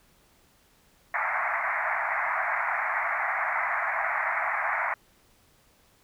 white band-pass noise, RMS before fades -28 dBFS, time 1.14-4.94 s, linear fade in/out 2 ms, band 640 to 2200 Hz, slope 96 dB/octave, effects pink hiss -62 dBFS RMS until 6.03 s

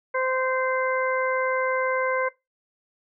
harmonic tone, 518 Hz, C5, 17 cents flat, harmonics 1 / 2 / 3 / 4, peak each -25 / -28 / -30 / -31 dBFS, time 0.14-2.29 s, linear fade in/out 10 ms, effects noise-tail reverb RT60 0.2 s tail -19 dB re dry

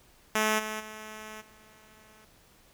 5% pulse tone with level steps, 216.2 Hz, A3, 30 cents flat, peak -13 / -22 / -30 / -45 dBFS, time 0.35-2.25 s, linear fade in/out 5 ms, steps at 0.58 / 0.79 / 1.4 s, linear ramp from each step 20 ms, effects pink hiss -60 dBFS RMS until 2.73 s

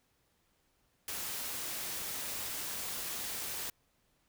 white noise, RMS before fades -39 dBFS, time 1.08-3.7 s, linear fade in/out 2 ms, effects pink hiss -74 dBFS RMS until 4.28 s

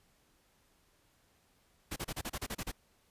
pink noise bursts, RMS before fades -38 dBFS, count 10, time 1.91-2.718 s, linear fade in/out 10 ms, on 52 ms, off 32 ms, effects pink hiss -70 dBFS RMS until 3.1 s + resampled to 32000 Hz

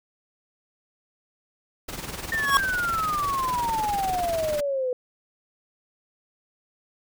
pink noise with tremolo, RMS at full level -32 dBFS, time 1.88-4.61 s, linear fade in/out 10 ms, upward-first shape sine, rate 20 Hz, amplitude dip 65%
sine exponential sweep, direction down, 1828 to 493.9 Hz, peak -23 dBFS, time 2.32-4.93 s, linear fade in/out 2 ms
square tone with exponential growth, 1108.7 Hz, C#6, in tune, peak -14 dBFS, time 2.33-2.57 s, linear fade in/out 0 ms, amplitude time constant 52 ms
effects none

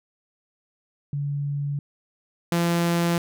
sine / sawtooth tone pair in turn, 143 / 170.82 Hz, D3 / F3, -46 / -38 cents, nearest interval minor third, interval 308 cents, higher second, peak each -24 / -16 dBFS, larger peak second, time 1.13-1.79 / 2.52-3.18 s, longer neither, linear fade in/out 2 ms, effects none

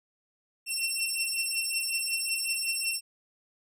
15% pulse beating tone pair, 2707 / 2712.4 Hz, E7 / E7, +45 / +49 cents, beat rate 5.4 Hz, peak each -24 dBFS, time 0.66-3.01 s, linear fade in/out 50 ms, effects none

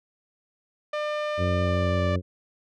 sawtooth tone with pitch glide, 600 to 587 Hz, D5 to D5, +37 to -1 cents, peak -22 dBFS, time 0.93-2.16 s, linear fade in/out 5 ms, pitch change -38 cents, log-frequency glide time 1.57-2.05 s
harmonic tone, 90.6 Hz, F#2, 36 cents flat, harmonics 1 / 2 / 3 / 4 / 5 / 6, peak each -24 / -30 / -34 / -36 / -38 / -40 dBFS, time 1.37-2.22 s, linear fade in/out 50 ms
effects low-pass 3000 Hz 12 dB/octave

